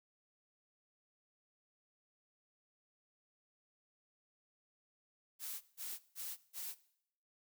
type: noise bursts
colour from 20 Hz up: blue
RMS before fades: -44 dBFS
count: 4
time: 5.39-6.75 s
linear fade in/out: 50 ms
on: 220 ms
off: 160 ms
effects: noise-tail reverb RT60 0.7 s tail -19 dB re dry

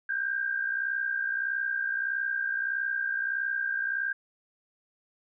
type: tone pair together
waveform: sine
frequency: 1538.4 / 1600 Hz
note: G6 / G6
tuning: -33 / +35 cents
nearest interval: minor second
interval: 68 cents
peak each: -34 / -28 dBFS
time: 0.09-4.13 s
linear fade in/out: 5 ms
effects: none

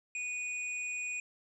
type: tone with amplitude modulation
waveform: square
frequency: 2470 Hz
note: D#7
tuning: 13 cents flat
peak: -34 dBFS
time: 0.15-1.2 s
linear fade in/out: 2 ms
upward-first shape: sine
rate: 223 Hz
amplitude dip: 35%
effects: resampled to 22050 Hz

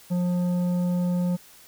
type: tone with tanh clipping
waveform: sine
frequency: 177.8 Hz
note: F3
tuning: 31 cents sharp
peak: -23 dBFS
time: 0.1-1.37 s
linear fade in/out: 20 ms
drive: 9 dB
effects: white hiss -51 dBFS RMS until 1.67 s

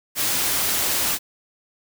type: noise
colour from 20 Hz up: white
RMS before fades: -22 dBFS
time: 0.15-1.19 s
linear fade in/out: 50 ms
effects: none

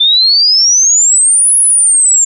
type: exponential two-way sweep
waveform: sine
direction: up then down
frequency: 3520 to 10548 to 7260 Hz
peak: -5 dBFS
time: 0-2.25 s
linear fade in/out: 10 ms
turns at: 1.57 s
effects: none

